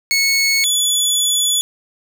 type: tone pair in turn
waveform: 20% pulse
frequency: 2202 / 3430 Hz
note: C#7 / A7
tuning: -12 / -45 cents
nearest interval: minor sixth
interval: 767 cents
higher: second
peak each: -8 dBFS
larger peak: neither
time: 0.11-0.64 / 0.64-1.61 s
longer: second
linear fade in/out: 0 ms
effects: none